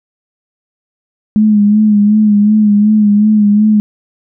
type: tone with vibrato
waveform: sine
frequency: 210 Hz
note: G#3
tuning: 19 cents sharp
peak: -5 dBFS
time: 1.36-3.8 s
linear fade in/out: 0 ms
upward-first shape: sine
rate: 2.7 Hz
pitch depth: 45 cents each way
effects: none